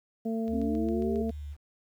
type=harmonic tone; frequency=224.9 Hz; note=A3; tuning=38 cents sharp; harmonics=1 / 2 / 3; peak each=-29 / -35 / -39 dBFS; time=0.25-1.31 s; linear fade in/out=10 ms
type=tone with vibrato; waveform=sine; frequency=73.42 Hz; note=D2; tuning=in tune; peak=-36 dBFS; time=0.47-1.57 s; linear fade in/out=50 ms; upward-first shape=triangle; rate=3.7 Hz; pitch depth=27 cents each way
type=click train; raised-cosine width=0.2 ms; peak=-35 dBFS; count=7; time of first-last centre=0.48-1.294 s; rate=7.37 Hz
type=linear sweep; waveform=sine; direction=up; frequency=254.7 to 415.3 Hz; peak=-30 dBFS; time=0.53-1.22 s; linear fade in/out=5 ms
effects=10-bit